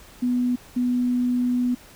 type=tone bursts at uneven times; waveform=sine; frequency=246.9 Hz; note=B3; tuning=in tune; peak=-19 dBFS; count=2; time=0.22-0.56 / 0.76-1.75 s; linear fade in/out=10 ms; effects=pink hiss -48 dBFS RMS until 1.95 s